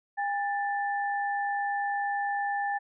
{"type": "tone pair together", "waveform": "sine", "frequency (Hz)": [808.8, 1760], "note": ["G#5", "A6"], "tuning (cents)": [-46, 0], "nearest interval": "octave + minor second", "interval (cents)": 1346, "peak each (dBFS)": [-28, -33], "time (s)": [0.17, 2.79], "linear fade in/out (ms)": 20, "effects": []}